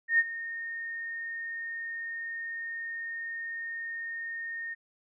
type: tone with ADSR envelope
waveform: sine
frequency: 1839 Hz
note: A#6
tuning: 24 cents flat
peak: -18 dBFS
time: 0.08-4.75 s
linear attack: 110 ms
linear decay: 38 ms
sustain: -16 dB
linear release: 22 ms
effects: none